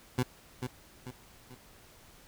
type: tone with echo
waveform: 20% pulse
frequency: 125.7 Hz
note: B2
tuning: 31 cents sharp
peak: -21 dBFS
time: 0.18-0.23 s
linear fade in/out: 5 ms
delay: 440 ms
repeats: 3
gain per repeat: -7 dB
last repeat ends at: 1.55 s
effects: pink hiss -57 dBFS RMS until 2.27 s